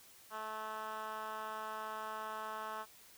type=tone with band-pass filter; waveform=10% pulse; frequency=217.3 Hz; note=A3; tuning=21 cents flat; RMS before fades=-43 dBFS; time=0.3-2.86 s; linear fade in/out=50 ms; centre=1200 Hz; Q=1.6; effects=white hiss -60 dBFS RMS until 3.17 s